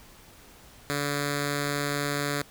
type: tone with notch filter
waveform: 5% pulse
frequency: 144 Hz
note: D3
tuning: 34 cents flat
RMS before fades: -29 dBFS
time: 0.9-2.42 s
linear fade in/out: 0 ms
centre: 860 Hz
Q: 1.4
effects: pink hiss -52 dBFS RMS until 2.5 s